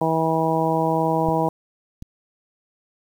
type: harmonic tone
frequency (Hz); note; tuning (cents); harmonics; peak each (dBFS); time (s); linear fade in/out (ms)
161.5; E3; -35; 1 / 2 / 3 / 4 / 5 / 6; -25 / -25 / -25 / -25 / -25 / -25; 0.01-1.49; 5
type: clicks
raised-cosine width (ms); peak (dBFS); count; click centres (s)
5; -17 / -22; 2; 1.287 / 2.024
effects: 8-bit